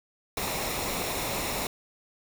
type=noise with comb filter; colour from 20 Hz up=pink; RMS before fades=-31 dBFS; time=0.37-1.67 s; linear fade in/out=2 ms; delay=0.64 ms; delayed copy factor=-0.5; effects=none